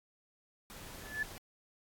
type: noise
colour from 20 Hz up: pink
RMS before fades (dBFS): -49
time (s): 0.7-1.38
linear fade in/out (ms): 0
type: tone with exponential growth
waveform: sine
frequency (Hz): 1731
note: A6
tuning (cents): -29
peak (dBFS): -29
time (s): 0.96-1.23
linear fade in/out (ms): 5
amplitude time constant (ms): 57
effects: AAC 64 kbps